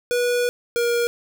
square tone pair in turn, 486.9 / 474.1 Hz, B4 / A#4, -25 / +29 cents, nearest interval unison, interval 46 cents, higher first, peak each -19 dBFS, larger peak neither, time 0.11-0.49 / 0.76-1.07 s, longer first, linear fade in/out 0 ms, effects none

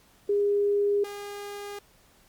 sine / sawtooth tone pair in turn, 407.1 / 407.1 Hz, G#4 / G#4, -35 / -35 cents, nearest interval unison, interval 0 cents, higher neither, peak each -21 / -32 dBFS, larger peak first, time 0.29-1.04 / 1.04-1.79 s, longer neither, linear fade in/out 5 ms, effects pink hiss -60 dBFS RMS until 2.28 s + Opus 48 kbps

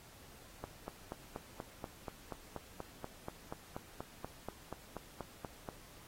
click train, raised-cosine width 1 ms, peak -27 dBFS, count 22, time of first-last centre 0.64-5.688 s, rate 4.16 Hz, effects pink hiss -58 dBFS RMS until 6.07 s + AAC 48 kbps

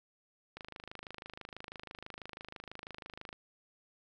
click train, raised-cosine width 0.3 ms, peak -28 dBFS, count 73, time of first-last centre 0.57-3.329 s, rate 26.1 Hz, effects none

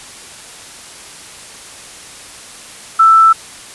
sine tone, 1324 Hz, E6, 7 cents sharp, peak -4 dBFS, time 2.99-3.33 s, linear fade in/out 10 ms, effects white hiss -34 dBFS RMS until 3.74 s + resampled to 24000 Hz

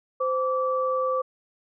sine tone pair together, 517.1 / 1158 Hz, C5 / D6, -20 / -25 cents, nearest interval octave + major second, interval 1395 cents, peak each -24 / -26 dBFS, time 0.2-1.22 s, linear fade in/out 10 ms, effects none

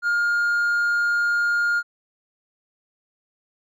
sine tone with hard clipping, 1415 Hz, F6, 22 cents sharp, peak -19 dBFS, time 0.02-1.83 s, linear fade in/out 50 ms, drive 2 dB, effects none

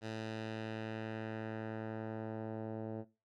10% pulse tone with low-pass filter sweep, 110.5 Hz, A2, 8 cents sharp, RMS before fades -42 dBFS, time 0.01-3.05 s, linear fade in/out 50 ms, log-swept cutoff 5100 to 630 Hz, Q 1, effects noise-tail reverb RT60 0.3 s tail -19 dB re dry

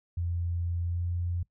sine tone with pitch glide, 86.1 to 87.25 Hz, F2 to F2, -24 to -1 cents, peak -28 dBFS, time 0.17-1.43 s, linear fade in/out 5 ms, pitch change +23 cents, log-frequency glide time 0.85-1.05 s, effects noise-tail reverb RT60 0.1 s tail -20 dB re dry

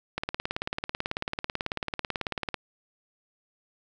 click train, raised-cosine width 0.3 ms, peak -13 dBFS, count 44, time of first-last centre 0.18-2.543 s, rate 18.2 Hz, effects none

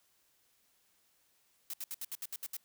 blue noise bursts, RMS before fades -40 dBFS, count 9, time 1.7-2.568 s, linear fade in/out 2 ms, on 36 ms, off 68 ms, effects white hiss -72 dBFS RMS until 2.64 s

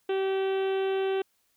harmonic tone, 385.3 Hz, G4, 30 cents flat, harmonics 1 / 2 / 3 / 4 / 5 / 6 / 7 / 8 / 9 / 10, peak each -25 / -36 / -45 / -42 / -48 / -49 / -44 / -46 / -50 / -56 dBFS, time 0.09-1.22 s, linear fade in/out 5 ms, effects white hiss -71 dBFS RMS until 1.56 s

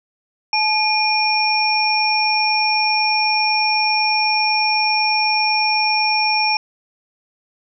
sine tone cluster, 858 / 2428 / 5470 Hz, A5 / D#7 / F8, -44 / -43 / -37 cents, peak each -19 dBFS, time 0.53-6.57 s, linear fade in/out 2 ms, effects none

